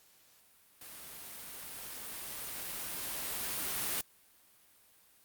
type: noise with level ramp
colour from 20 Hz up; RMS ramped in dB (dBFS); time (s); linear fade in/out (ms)
white; -49 to -34; 0.81-4.01; 2
effects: white hiss -64 dBFS RMS until 5.24 s + Opus 48 kbps